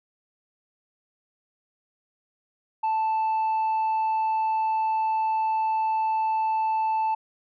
sine tone, 880 Hz, A5, in tune, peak -19 dBFS, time 2.83-7.15 s, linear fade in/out 10 ms, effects tanh soft clip ceiling -21 dBFS

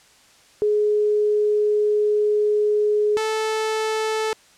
sine / sawtooth tone pair in turn, 420 / 437.4 Hz, G#4 / A4, +19 / -10 cents, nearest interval minor second, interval 71 cents, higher second, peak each -16 / -17 dBFS, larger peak first, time 0.62-3.17 / 3.17-4.33 s, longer first, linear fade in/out 0 ms, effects white hiss -53 dBFS RMS until 4.57 s + low-pass 8000 Hz 12 dB/octave

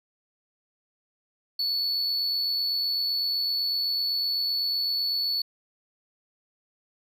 triangle tone with amplitude modulation, 4435 Hz, C#8, in tune, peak -22 dBFS, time 1.59-5.42 s, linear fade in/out 5 ms, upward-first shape sine, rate 87.9 Hz, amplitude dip 25%, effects none

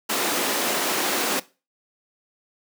pink high-pass noise, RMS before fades -24 dBFS, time 0.09-1.4 s, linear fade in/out 10 ms, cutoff 250 Hz, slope 24 dB/octave, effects noise-tail reverb RT60 0.3 s tail -19 dB re dry

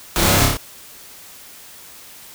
pink noise with echo, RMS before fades -18 dBFS, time 0.16-0.45 s, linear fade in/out 0 ms, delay 30 ms, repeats 4, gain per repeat -2 dB, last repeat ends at 0.57 s, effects white hiss -41 dBFS RMS until 2.34 s

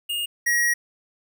square tone pair in turn, 2840 / 1900.1 Hz, F7 / A#6, +28 / +33 cents, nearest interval perfect fifth, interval 695 cents, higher first, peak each -25 / -19 dBFS, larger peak second, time 0.09-0.26 / 0.46-0.74 s, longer second, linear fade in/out 10 ms, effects 10-bit

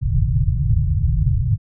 white low-pass noise, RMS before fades -17 dBFS, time 0.01-1.58 s, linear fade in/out 50 ms, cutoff 150 Hz, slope 96 dB/octave, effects none

